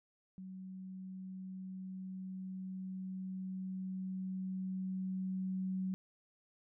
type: tone with level ramp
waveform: sine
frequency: 187.8 Hz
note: F#3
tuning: 26 cents sharp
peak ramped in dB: -45 to -34 dBFS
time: 0.38-5.94 s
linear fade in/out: 0 ms
effects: none